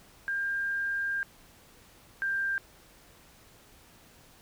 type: tone pair in turn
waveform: sine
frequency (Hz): 1600 / 1586.2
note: G6 / G6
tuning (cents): +35 / +20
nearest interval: unison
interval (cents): 15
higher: first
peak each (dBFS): -28 / -27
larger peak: second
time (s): 0.28-1.23 / 2.22-2.58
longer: first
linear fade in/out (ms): 0
effects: pink hiss -57 dBFS RMS until 4.41 s